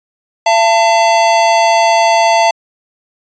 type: tone pair together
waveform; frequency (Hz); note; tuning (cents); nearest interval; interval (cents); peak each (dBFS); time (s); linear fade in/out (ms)
square; 677.6 / 892; E5 / A5; +48 / +23; perfect fourth; 475; -11; 0.46-2.51; 5
effects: resampled to 16000 Hz